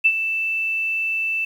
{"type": "tone with ADSR envelope", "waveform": "sine", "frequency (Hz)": 2651, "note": "E7", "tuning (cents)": 9, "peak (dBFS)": -10, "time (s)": [0.04, 1.45], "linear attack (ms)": 18, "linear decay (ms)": 58, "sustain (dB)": -10, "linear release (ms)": 6, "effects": ["8-bit"]}